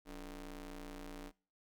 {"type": "ring-modulated tone", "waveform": "sawtooth", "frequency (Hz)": 157.4, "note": "D#3", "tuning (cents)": 20, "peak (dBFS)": -39, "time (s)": [0.05, 1.32], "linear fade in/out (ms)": 50, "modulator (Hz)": 127, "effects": ["noise-tail reverb RT60 0.4 s tail -23 dB re dry"]}